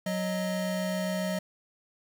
square tone pair together, 185.01 / 622.3 Hz, F#3 / D#5, 0 / 0 cents, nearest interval octave + major sixth, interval 2100 cents, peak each -31 / -33 dBFS, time 0.06-1.39 s, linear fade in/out 5 ms, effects 11-bit

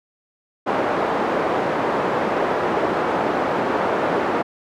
pink band-pass noise, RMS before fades -21 dBFS, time 0.66-4.43 s, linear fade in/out 20 ms, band 350 to 1100 Hz, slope 12 dB/octave, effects none

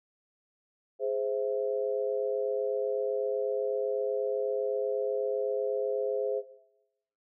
sine chord, Ab augmented, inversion none, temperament equal, 415.3 / 523.3 / 659.3 Hz, Ab4 / C5 / E5, 0 / 0 / 0 cents, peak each -31 / -30 / -36 dBFS, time 0.99-6.43 s, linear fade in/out 50 ms, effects noise-tail reverb RT60 0.9 s tail -17 dB re dry

